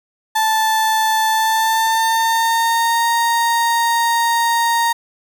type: tone with pitch glide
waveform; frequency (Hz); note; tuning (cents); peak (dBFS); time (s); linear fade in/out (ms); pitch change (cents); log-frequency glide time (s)
35% pulse; 878 to 930.2; A5 to A#5; -4 to -4; -12; 0.35-4.93; 10; +100; 1.29-3.08
effects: none